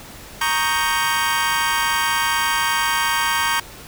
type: chord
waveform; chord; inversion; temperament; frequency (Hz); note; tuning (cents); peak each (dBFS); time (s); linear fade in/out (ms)
25% pulse; Eb dominant seventh; second; equal; 932.3 / 1108.7 / 1244.5 / 1568; Bb5 / Db6 / Eb6 / G6; 0 / 0 / 0 / 0; -18 / -20 / -24 / -19; 0.41-3.6; 5
effects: pink hiss -39 dBFS RMS until 3.87 s